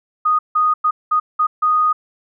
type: tone bursts at uneven times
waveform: sine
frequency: 1240 Hz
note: D#6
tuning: 6 cents flat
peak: -12 dBFS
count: 6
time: 0.25-0.39 / 0.55-0.74 / 0.84-0.91 / 1.11-1.2 / 1.39-1.47 / 1.62-1.93 s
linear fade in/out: 10 ms
effects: none